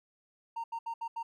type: tone bursts at uneven times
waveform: triangle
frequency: 920 Hz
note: A#5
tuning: 23 cents flat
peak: -31 dBFS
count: 5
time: 0.56-0.64 / 0.72-0.79 / 0.86-0.94 / 1.01-1.08 / 1.16-1.23 s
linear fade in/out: 10 ms
effects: tanh soft clip ceiling -29 dBFS